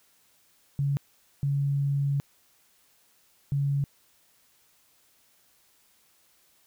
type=tone bursts at uneven times; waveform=sine; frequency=140.6 Hz; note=C#3; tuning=25 cents sharp; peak=-23 dBFS; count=3; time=0.79-0.97 / 1.43-2.2 / 3.52-3.84 s; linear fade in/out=0 ms; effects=white hiss -64 dBFS RMS until 6.66 s